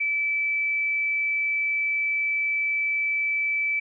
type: tone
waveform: sine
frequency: 2312 Hz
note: D7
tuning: 28 cents flat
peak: -22 dBFS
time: 0-3.8 s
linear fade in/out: 10 ms
effects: none